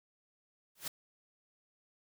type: noise with exponential growth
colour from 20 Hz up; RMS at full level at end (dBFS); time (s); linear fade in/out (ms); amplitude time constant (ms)
white; -34; 0.75-0.88; 5; 28
effects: none